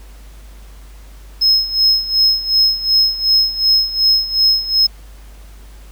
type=tone with tremolo; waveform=triangle; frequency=5160 Hz; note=E8; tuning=38 cents flat; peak=-7 dBFS; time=1.41-4.87 s; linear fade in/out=10 ms; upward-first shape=sine; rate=2.7 Hz; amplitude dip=80%; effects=added 50 Hz sine -35 dBFS peak until 5.91 s + pink hiss -47 dBFS RMS until 5.91 s